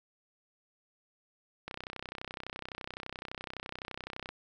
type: click train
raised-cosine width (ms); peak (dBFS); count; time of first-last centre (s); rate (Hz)
0.3; -23; 84; 1.68-4.29; 31.8
effects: none